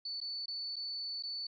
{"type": "tone with dropouts", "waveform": "sine", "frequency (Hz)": 4481, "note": "C#8", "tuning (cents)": 18, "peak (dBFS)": -37, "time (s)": [0.05, 1.47], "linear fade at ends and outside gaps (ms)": 5, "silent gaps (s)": [[0.204, 0.213], [0.459, 0.48], [0.759, 0.764], [1.226, 1.234]], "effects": []}